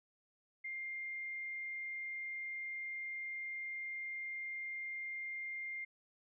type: tone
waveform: sine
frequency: 2110 Hz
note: C7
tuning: 14 cents sharp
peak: -40 dBFS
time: 0.64-5.85 s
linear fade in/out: 10 ms
effects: none